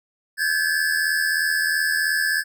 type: tone cluster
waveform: square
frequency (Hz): 1560 / 1636 / 1719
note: G6 / G#6 / A6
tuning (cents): -9 / -26 / -41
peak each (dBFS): -27 / -27 / -22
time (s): 0.37-2.44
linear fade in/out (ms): 50
effects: none